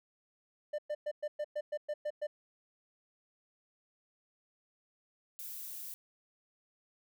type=tone bursts; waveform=triangle; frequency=597 Hz; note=D5; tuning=28 cents sharp; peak=-31 dBFS; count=10; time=0.73-2.27 s; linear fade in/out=10 ms; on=55 ms; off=110 ms
type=noise; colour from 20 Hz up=violet; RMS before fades=-44 dBFS; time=5.39-5.94 s; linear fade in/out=0 ms
effects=none